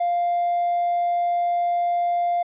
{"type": "tone", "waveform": "triangle", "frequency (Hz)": 698.5, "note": "F5", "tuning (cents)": 0, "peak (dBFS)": -16, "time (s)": [0, 2.43], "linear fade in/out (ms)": 10, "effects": ["tanh soft clip ceiling -15 dBFS", "resampled to 8000 Hz"]}